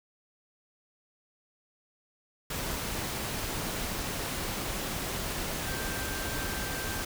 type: tone in noise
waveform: sine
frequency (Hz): 1568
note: G6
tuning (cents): 0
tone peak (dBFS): -40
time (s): 5.67-7.02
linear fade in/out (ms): 5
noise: pink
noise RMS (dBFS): -34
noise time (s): 2.5-7.05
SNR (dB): -9
effects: none